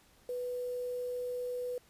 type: tone with quantisation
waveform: sine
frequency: 493.9 Hz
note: B4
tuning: in tune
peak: -34 dBFS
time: 0.29-1.78 s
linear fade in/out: 2 ms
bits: 9
effects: pink hiss -64 dBFS RMS until 1.89 s + resampled to 32000 Hz